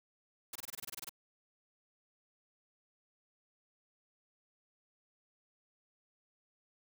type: noise bursts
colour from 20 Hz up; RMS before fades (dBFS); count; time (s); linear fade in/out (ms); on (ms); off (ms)
white; -43; 12; 0.53-1.094; 5; 25; 24
effects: none